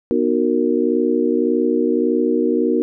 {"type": "chord", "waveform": "sine", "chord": "B major seventh", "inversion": "none", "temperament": "just", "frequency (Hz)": [246.9, 308.7, 370.4, 463], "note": ["B3", "D#4", "F#4", "A#4"], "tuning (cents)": [0, -14, 2, -12], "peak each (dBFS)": -20, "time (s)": [0.11, 2.82], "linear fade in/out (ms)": 0, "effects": []}